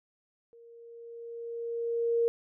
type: tone with level ramp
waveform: sine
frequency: 466.2 Hz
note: A#4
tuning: in tune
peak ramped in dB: -52 to -22 dBFS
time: 0.53-2.28 s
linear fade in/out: 0 ms
effects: none